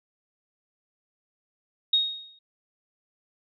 sine tone with exponential decay, 3740 Hz, A#7, 5 cents sharp, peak -16 dBFS, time 1.93-2.39 s, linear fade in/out 5 ms, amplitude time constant 100 ms, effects none

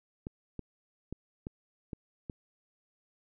clicks, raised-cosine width 3 ms, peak -25 dBFS, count 6, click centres 0.269 / 0.593 / 1.126 / 1.469 / 1.932 / 2.298 s, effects none

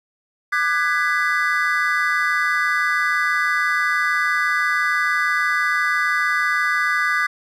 triangle chord, G# half-diminished seventh, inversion second, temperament just, 1196.1 / 1495.1 / 1661.2 / 1993.5 Hz, D6 / F#6 / G#6 / B6, +31 / +18 / 0 / +16 cents, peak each -21 dBFS, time 0.52-7.27 s, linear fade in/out 10 ms, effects none

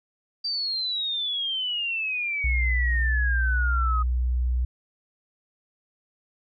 sine exponential sweep, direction down, 4699 to 1244.5 Hz, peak -25 dBFS, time 0.44-4.03 s, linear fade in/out 10 ms
sine tone, 61.74 Hz, B1, in tune, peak -21 dBFS, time 2.44-4.65 s, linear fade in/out 5 ms
effects none

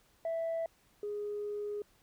sine tone pair in turn, 659.3 / 414.3 Hz, E5 / G#4, 0 / -4 cents, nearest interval minor sixth, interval 804 cents, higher first, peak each -30 / -34 dBFS, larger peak first, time 0.25-0.66 / 1.03-1.82 s, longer second, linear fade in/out 2 ms, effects tanh soft clip ceiling -30 dBFS + pink hiss -68 dBFS RMS until 2.02 s

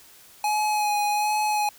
square tone with vibrato, 839 Hz, G#5, 17 cents sharp, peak -22 dBFS, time 0.44-1.69 s, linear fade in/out 2 ms, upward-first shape sine, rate 1.3 Hz, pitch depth 21 cents each way, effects white hiss -51 dBFS RMS until 1.78 s

